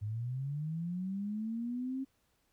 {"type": "linear sweep", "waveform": "sine", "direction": "up", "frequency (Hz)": [101, 269.9], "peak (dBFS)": -34, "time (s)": [0.01, 2.05], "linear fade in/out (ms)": 20, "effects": ["pink hiss -75 dBFS RMS until 2.52 s"]}